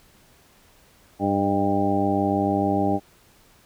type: harmonic tone with a mistuned harmonic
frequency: 99.2 Hz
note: G2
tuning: 21 cents sharp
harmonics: 1 / 2 / 3 / 4 / 5 / 6 / 7 / 8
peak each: -30 / -26 / -24 / -29 / -35 / -28 / -35 / -25 dBFS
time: 1.19-3 s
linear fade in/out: 50 ms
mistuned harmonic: 6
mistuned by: +36 cents
effects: pink hiss -56 dBFS RMS until 3.65 s